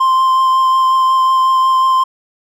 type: tone with vibrato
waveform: triangle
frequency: 1046.5 Hz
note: C6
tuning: in tune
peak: -7 dBFS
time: 0-2.04 s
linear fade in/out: 10 ms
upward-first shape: triangle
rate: 5.5 Hz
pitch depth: 12 cents each way
effects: none